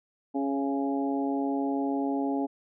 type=harmonic tone with a mistuned harmonic; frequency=138.59 Hz; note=C#3; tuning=in tune; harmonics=2 / 3 / 4 / 5 / 6; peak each=-27 / -35 / -39 / -36 / -36 dBFS; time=0.34-2.47 s; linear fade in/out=20 ms; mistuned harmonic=5; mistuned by=-16 cents; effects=none